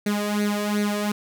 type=tone with flanger; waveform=sawtooth; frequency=207.2 Hz; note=G#3; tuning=4 cents flat; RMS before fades=-24 dBFS; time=0.06-1.12 s; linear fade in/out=5 ms; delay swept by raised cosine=0.47 to 1.77 ms; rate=2.7 Hz; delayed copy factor=+0.75; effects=none